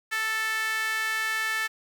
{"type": "tone with high-pass filter", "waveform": "sawtooth", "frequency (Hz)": 440.1, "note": "A4", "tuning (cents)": 0, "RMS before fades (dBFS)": -28, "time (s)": [0.11, 1.68], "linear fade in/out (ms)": 20, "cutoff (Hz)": 1700, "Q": 3.8, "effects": ["9-bit"]}